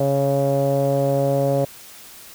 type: tone with low-pass filter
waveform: sawtooth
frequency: 138.59 Hz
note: C#3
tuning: in tune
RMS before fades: -19 dBFS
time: 0-1.65 s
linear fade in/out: 5 ms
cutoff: 600 Hz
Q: 8.9
effects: white hiss -42 dBFS RMS until 2.34 s